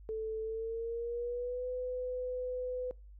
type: tone with pitch glide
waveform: sine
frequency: 440 to 502.5 Hz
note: A4 to B4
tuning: 0 to +30 cents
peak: -34 dBFS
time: 0.09-2.91 s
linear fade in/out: 0 ms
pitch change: +230 cents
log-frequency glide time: 0.42-1.67 s
effects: noise-tail reverb RT60 0.3 s tail -23 dB re dry + added 50 Hz sine -50 dBFS peak until 3.19 s